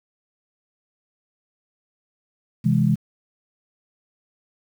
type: chord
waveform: sine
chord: C augmented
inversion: none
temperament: equal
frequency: 130.81 / 164.81 / 207.7 Hz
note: C3 / E3 / G#3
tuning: 0 / 0 / 0 cents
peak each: -20 dBFS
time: 2.64-2.96 s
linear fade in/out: 20 ms
effects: 8-bit